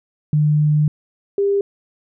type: tone pair in turn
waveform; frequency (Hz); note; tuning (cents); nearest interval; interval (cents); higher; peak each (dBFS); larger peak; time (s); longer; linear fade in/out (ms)
sine; 150.4 / 399.9; D3 / G4; +42 / +35; octave + perfect fourth; 1693; second; -12 / -14; first; 0.33-0.88 / 1.38-1.61; first; 2
effects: none